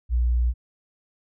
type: tone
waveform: sine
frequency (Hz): 60.1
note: B1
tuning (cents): -46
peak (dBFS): -18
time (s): 0.09-0.54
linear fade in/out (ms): 50
effects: none